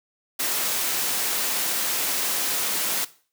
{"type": "noise", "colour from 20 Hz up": "white", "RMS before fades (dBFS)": -25, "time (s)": [0.39, 3.05], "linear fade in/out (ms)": 10, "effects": ["noise-tail reverb RT60 0.4 s tail -17 dB re dry", "high-pass 200 Hz 12 dB/octave"]}